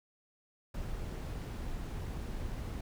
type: noise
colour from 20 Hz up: brown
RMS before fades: -39 dBFS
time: 0.74-2.81 s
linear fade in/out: 5 ms
effects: none